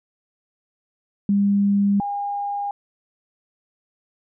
sine tone pair in turn, 200.9 / 810.4 Hz, G3 / G#5, +43 / -43 cents, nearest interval 2 octaves, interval 2414 cents, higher second, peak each -15 / -23 dBFS, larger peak first, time 1.29-2 / 2-2.71 s, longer neither, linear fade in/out 2 ms, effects none

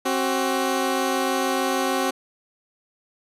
15% pulse tone pair together, 266 / 375.7 Hz, C4 / F#4, +29 / +26 cents, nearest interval tritone, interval 597 cents, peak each -17 / -18 dBFS, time 0.05-2.11 s, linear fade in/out 10 ms, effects resampled to 32000 Hz

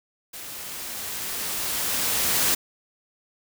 white noise with level ramp, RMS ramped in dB -38 to -21 dBFS, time 0.33-2.55 s, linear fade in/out 10 ms, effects none

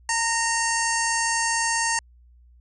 harmonic tone with a mistuned harmonic, 914 Hz, A#5, 34 cents flat, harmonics 1 / 2 / 3 / 5 / 6 / 7 / 8 / 9 / 10, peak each -26 / -26 / -35 / -33 / -35 / -29 / -33 / -34 / -33 dBFS, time 0.09-1.99 s, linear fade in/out 2 ms, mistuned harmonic 2, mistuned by +21 cents, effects added 60 Hz sine -50 dBFS peak until 2.6 s

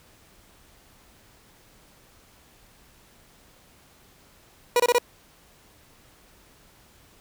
30% pulse tone bursts, 484.7 Hz, B4, 32 cents flat, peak -14 dBFS, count 4, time 4.76-4.984 s, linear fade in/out 2 ms, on 38 ms, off 24 ms, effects pink hiss -56 dBFS RMS until 7.2 s

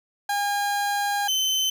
30% pulse tone pair in turn, 812 / 3066 Hz, G#5 / G7, -39 / -39 cents, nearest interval octave + major seventh, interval 2300 cents, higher second, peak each -20 / -18 dBFS, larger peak second, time 0.29-1.28 / 1.28-1.7 s, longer first, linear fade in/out 5 ms, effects none

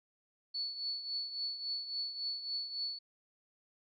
sine tone with tremolo, 4435 Hz, C#8, in tune, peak -33 dBFS, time 0.54-2.99 s, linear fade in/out 10 ms, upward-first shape triangle, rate 3.6 Hz, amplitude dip 70%, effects none

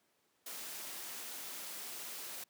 white noise, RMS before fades -45 dBFS, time 0.46-2.44 s, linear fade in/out 5 ms, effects pink hiss -75 dBFS RMS until 2.49 s + high-pass 200 Hz 12 dB/octave

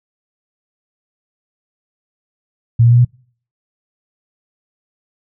sine tone with pitch steps, 116.54 / 118.58 / 120.65 / 122.76 Hz, A#2 / A#2 / B2 / B2, 0 / +30 / -40 / -10 cents, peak -6 dBFS, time 2.79-3.05 s, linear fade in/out 10 ms, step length 65 ms, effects noise-tail reverb RT60 0.5 s tail -26 dB re dry

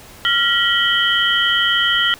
sine tone cluster, 1387 / 1920 / 3015 / 3213 Hz, F6 / B6 / F#7 / G7, -12 / -49 / +32 / +42 cents, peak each -19 dBFS, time 0.25-2.14 s, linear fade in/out 0 ms, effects pink hiss -41 dBFS RMS until 2.19 s

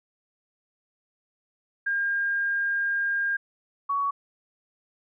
sine tone pair in turn, 1610 / 1122.8 Hz, G6 / C#6, +46 / +22 cents, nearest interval tritone, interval 624 cents, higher first, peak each -23 dBFS, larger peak neither, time 1.86-3.37 / 3.89-4.11 s, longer first, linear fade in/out 10 ms, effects none

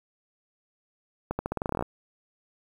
accelerating click train, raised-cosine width 1 ms, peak -14 dBFS, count 14, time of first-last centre 1.31-1.825 s, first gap 80 ms, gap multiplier 0.87, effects 8-bit

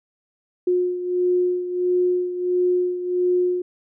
sine beating tone pair, 359.5 / 361 Hz, F#4 / F#4, -50 / -43 cents, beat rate 1.5 Hz, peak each -19 / -25 dBFS, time 0.67-3.62 s, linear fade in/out 5 ms, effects none

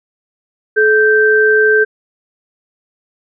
sine tone pair together, 430 / 1562 Hz, A4 / G6, -40 / -7 cents, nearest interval octave + minor seventh, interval 2233 cents, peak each -10 dBFS, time 0.76-1.85 s, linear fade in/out 20 ms, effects none

